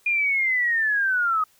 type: linear sweep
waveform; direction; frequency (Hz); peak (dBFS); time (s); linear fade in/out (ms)
sine; down; 2437 to 1244.5; -19; 0.06-1.44; 5
effects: white hiss -60 dBFS RMS until 1.59 s